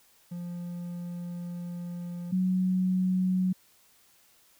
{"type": "tone pair in turn", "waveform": ["triangle", "sine"], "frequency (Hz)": [174.61, 184.99], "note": ["F3", "F#3"], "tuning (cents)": [0, 0], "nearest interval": "minor second", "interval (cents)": 100, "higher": "second", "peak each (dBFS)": [-32, -23], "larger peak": "second", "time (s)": [[0.31, 2.32], [2.32, 3.53]], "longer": "first", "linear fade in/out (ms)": 10, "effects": ["white hiss -62 dBFS RMS until 4.59 s"]}